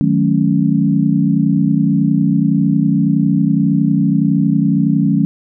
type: chord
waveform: sine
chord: D# half-diminished seventh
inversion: none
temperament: equal with one note detuned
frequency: 155.56 / 185 / 217.3 / 277.2 Hz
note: D#3 / F#3 / A3 / C#4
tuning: 0 / 0 / -21 / 0 cents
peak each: -16 dBFS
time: 0.01-5.25 s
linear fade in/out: 0 ms
effects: none

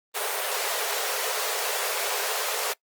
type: high-pass noise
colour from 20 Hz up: pink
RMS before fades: -28 dBFS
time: 0.14-2.74 s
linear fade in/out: 20 ms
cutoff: 400 Hz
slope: 96 dB/octave
effects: noise-tail reverb RT60 0.1 s tail -21 dB re dry + Opus 32 kbps

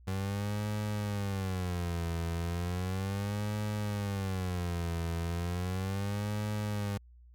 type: tone with vibrato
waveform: 30% pulse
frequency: 94 Hz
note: F#2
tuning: 28 cents sharp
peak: -29 dBFS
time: 0.07-6.98 s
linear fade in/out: 10 ms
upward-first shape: sine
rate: 0.35 Hz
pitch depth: 200 cents each way
effects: added 60 Hz sine -53 dBFS peak until 7.34 s

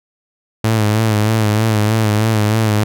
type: tone with vibrato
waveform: sawtooth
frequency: 108.3 Hz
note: A2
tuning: 27 cents flat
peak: -8 dBFS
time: 0.64-2.84 s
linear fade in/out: 5 ms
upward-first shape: sine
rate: 3.2 Hz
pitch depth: 58 cents each way
effects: none

